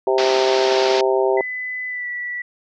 harmonic tone, 130.81 Hz, C3, in tune, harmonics 3 / 4 / 5 / 6 / 7, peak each -17 / -22 / -22 / -27 / -25 dBFS, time 0.07-1.41 s, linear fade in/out 2 ms
white band-pass noise, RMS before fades -25 dBFS, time 0.18-1.01 s, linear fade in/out 2 ms, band 240 to 5400 Hz, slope 48 dB/octave
sine tone with pitch glide, 2005 to 1954.7 Hz, B6 to B6, +26 to -18 cents, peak -24 dBFS, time 1.37-2.42 s, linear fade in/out 5 ms, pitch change -44 cents, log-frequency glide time 1.88-2.08 s
effects none

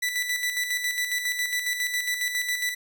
sawtooth tone with tremolo, 1975.5 Hz, B6, in tune, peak -20 dBFS, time 0.02-2.75 s, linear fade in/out 10 ms, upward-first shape square, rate 7.3 Hz, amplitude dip 50%, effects none

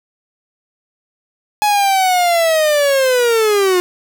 45% pulse linear sweep, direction down, 845 to 354.4 Hz, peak -11 dBFS, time 1.62-3.8 s, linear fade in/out 0 ms, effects none

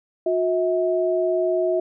sine tone pair together, 361.7 / 644 Hz, F#4 / E5, -39 / -41 cents, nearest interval minor seventh, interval 998 cents, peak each -21 dBFS, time 0.26-1.8 s, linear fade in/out 5 ms, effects none

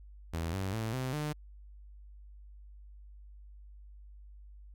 sawtooth tone with pitch steps, 82.41 / 95.76 / 111.28 / 129.32 / 150.27 Hz, E2 / G2 / A2 / C3 / D3, 0 / -40 / +20 / -20 / +40 cents, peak -29 dBFS, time 0.33-1.33 s, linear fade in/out 10 ms, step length 200 ms, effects added 50 Hz sine -49 dBFS peak until 4.74 s

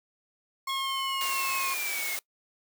35% pulse tone, 1079 Hz, C#6, 47 cents flat, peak -29 dBFS, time 0.67-1.74 s, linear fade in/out 5 ms
triangle exponential sweep, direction down, 3340 to 2136 Hz, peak -31 dBFS, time 0.69-2.16 s, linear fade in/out 5 ms
white noise, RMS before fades -34 dBFS, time 1.21-2.19 s, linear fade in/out 0 ms
effects noise-tail reverb RT60 0.1 s tail -23 dB re dry + high-pass 400 Hz 12 dB/octave

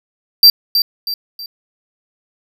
square tone with echo, 4699 Hz, D8, in tune, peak -3 dBFS, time 0.43-0.5 s, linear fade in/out 2 ms, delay 320 ms, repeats 3, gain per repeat -8 dB, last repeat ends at 1.46 s, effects none

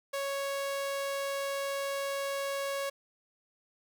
sawtooth tone, 554.4 Hz, C#5, in tune, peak -28 dBFS, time 0.13-2.9 s, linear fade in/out 10 ms, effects none

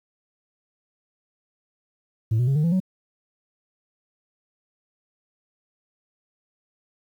sine tone with pitch steps, 111 / 123.16 / 136.66 / 151.63 / 168.24 / 186.68 Hz, A2 / B2 / C#3 / D#3 / E3 / F#3, +16 / -4 / -24 / -44 / +36 / +16 cents, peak -15 dBFS, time 2.31-2.802 s, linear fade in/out 10 ms, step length 82 ms, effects tanh soft clip ceiling -17 dBFS + 9-bit

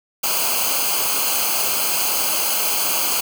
white noise with comb filter, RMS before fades -20 dBFS, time 0.23-3.21 s, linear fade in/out 10 ms, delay 0.54 ms, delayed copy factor -0.8, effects none

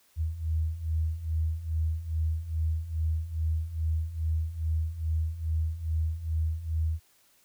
sine beating tone pair, 78.3 / 80.7 Hz, D#2 / E2, +11 / -36 cents, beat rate 2.4 Hz, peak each -32 / -28 dBFS, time 0.16-7 s, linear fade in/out 50 ms, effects white hiss -64 dBFS RMS until 7.44 s

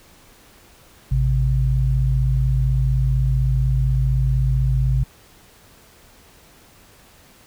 sine tone pair together, 55 / 130.81 Hz, A1 / C3, 0 / 0 cents, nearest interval octave + minor third, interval 1500 cents, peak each -18 dBFS, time 1.11-5.04 s, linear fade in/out 10 ms, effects pink hiss -50 dBFS RMS until 7.46 s

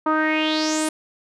sawtooth tone with low-pass filter sweep, 311.1 Hz, D#4, in tune, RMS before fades -21 dBFS, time 0.06-0.89 s, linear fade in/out 5 ms, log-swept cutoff 1100 to 10000 Hz, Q 5.3, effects none

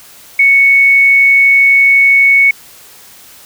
sine tone, 2217 Hz, C#7, in tune, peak -4 dBFS, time 0.39-2.51 s, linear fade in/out 5 ms, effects white hiss -38 dBFS RMS until 3.45 s

